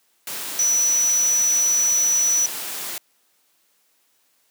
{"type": "tone in noise", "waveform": "sine", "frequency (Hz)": 5920, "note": "F#8", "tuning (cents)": 0, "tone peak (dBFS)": -16, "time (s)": [0.59, 2.46], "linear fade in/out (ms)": 2, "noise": "white", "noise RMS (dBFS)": -30, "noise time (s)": [0.27, 2.98], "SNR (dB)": 11, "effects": ["white hiss -64 dBFS RMS until 4.5 s", "high-pass 200 Hz 12 dB/octave"]}